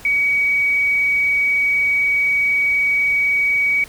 sine tone, 2262 Hz, C#7, 34 cents sharp, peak -14 dBFS, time 0.05-3.84 s, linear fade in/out 2 ms, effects pink hiss -41 dBFS RMS until 3.88 s

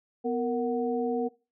sine tone cluster, 248.1 / 465.1 / 740 Hz, B3 / A#4 / F#5, +8 / -4 / 0 cents, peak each -30 / -28 / -34 dBFS, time 0.24-1.29 s, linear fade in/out 20 ms, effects noise-tail reverb RT60 0.3 s tail -21 dB re dry

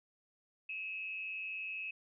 sine tone with amplitude modulation, 2580 Hz, E7, 38 cents flat, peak -36 dBFS, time 0.69-1.91 s, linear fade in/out 5 ms, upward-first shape sine, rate 188 Hz, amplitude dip 55%, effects none

